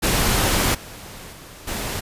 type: noise with level steps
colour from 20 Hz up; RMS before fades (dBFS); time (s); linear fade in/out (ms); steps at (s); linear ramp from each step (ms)
pink; -19 / -38 / -41 / -27; 0.02-2.01; 20; 0.74 / 1.32 / 1.67; 10
effects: resampled to 32000 Hz